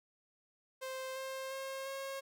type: tone with pitch steps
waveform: sawtooth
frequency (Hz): 523.3 / 529.7 / 536.2 / 542.7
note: C5 / C5 / C5 / C#5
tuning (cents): 0 / +21 / +42 / -37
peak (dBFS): -36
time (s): 0.81-2.21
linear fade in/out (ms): 20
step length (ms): 350
effects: none